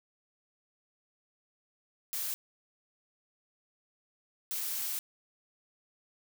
blue noise bursts at uneven times, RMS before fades -35 dBFS, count 2, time 2.13-2.34 / 4.51-4.99 s, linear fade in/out 0 ms, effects none

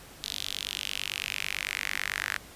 sawtooth tone with high-pass filter sweep, 49 Hz, G1, in tune, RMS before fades -34 dBFS, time 0.23-2.37 s, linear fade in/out 0 ms, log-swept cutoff 3800 to 1700 Hz, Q 3.3, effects pink hiss -49 dBFS RMS until 2.55 s + resampled to 32000 Hz

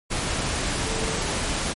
sine tone in noise, 445.2 Hz, A4, 20 cents sharp, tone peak -32 dBFS, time 0.85-1.19 s, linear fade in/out 20 ms, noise pink, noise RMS -26 dBFS, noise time 0.1-1.74 s, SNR -9 dB, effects MP3 48 kbps

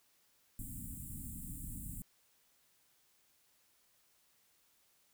pink band-stop noise, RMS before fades -45 dBFS, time 0.59-2.02 s, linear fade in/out 0 ms, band 290 to 7500 Hz, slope 96 dB/octave, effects white hiss -72 dBFS RMS until 5.13 s

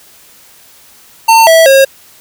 square tone with pitch steps, 903 / 653 / 541 Hz, A5 / E5 / C#5, +45 / -17 / -42 cents, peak -3 dBFS, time 1.28-1.85 s, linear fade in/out 10 ms, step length 190 ms, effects white hiss -41 dBFS RMS until 2.2 s

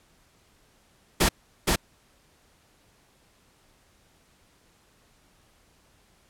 pink noise with echo, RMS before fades -20 dBFS, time 1.2-1.29 s, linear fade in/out 10 ms, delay 470 ms, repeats 1, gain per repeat -2 dB, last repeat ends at 1.76 s, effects pink hiss -62 dBFS RMS until 6.29 s + low-pass 12000 Hz 12 dB/octave

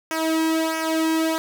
sawtooth tone with flanger, 321.3 Hz, E4, 44 cents flat, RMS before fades -22 dBFS, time 0.11-1.38 s, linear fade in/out 0 ms, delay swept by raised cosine 0.24 to 1.44 ms, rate 1.5 Hz, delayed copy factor -0.75, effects none

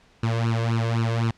sawtooth tone with flanger, 114.8 Hz, A#2, 26 cents flat, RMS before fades -23 dBFS, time 0.23-1.31 s, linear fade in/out 5 ms, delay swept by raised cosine 0.72 to 1.92 ms, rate 3.9 Hz, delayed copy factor +0.9, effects pink hiss -57 dBFS RMS until 1.37 s + low-pass 5000 Hz 12 dB/octave

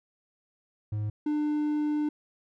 triangle tone pair in turn, 105.8 / 299.2 Hz, G#2 / D4, +33 / +32 cents, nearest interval octave + tritone, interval 1799 cents, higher second, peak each -26 / -23 dBFS, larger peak second, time 0.92-1.1 / 1.26-2.09 s, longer second, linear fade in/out 5 ms, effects none

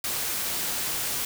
white noise, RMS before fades -29 dBFS, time 0.04-1.25 s, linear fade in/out 2 ms, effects none

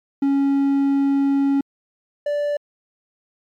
triangle tone pair in turn, 277.2 / 583.8 Hz, C#4 / D5, 0 / -10 cents, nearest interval octave + minor second, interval 1290 cents, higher second, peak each -13 / -17 dBFS, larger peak first, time 0.22-1.61 / 2.26-2.57 s, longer first, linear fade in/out 5 ms, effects MP3 96 kbps

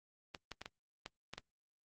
clicks, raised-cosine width 0.2 ms, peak -26 dBFS, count 7, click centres 0.348 / 0.517 / 0.616 / 0.659 / 1.061 / 1.336 / 1.38 s, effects Opus 24 kbps

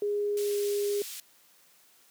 sine tone with pitch glide, 411.6 to 408 Hz, G#4 to G#4, -16 to -31 cents, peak -26 dBFS, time 0.02-1.02 s, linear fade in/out 2 ms, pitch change -15 cents, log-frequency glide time 0.37-0.58 s
white band-pass noise, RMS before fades -41 dBFS, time 0.37-1.2 s, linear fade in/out 2 ms, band 2600 to 14000 Hz, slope 12 dB/octave
effects white hiss -61 dBFS RMS until 2.1 s + high-pass 150 Hz 12 dB/octave

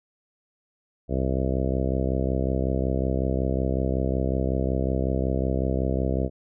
harmonic tone, 65.41 Hz, C2, in tune, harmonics 1 / 2 / 3 / 4 / 5 / 6 / 7 / 8 / 9 / 10, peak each -26 / -29 / -31 / -32 / -33 / -34 / -34 / -35 / -36 / -36 dBFS, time 1.08-6.3 s, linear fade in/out 50 ms, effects none

